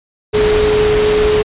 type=tone in noise; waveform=sine; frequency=424 Hz; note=G#4; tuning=36 cents sharp; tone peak=-10 dBFS; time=0.33-1.43 s; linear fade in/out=20 ms; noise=pink; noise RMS=-18 dBFS; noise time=0.33-1.43 s; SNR=+5 dB; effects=resampled to 8000 Hz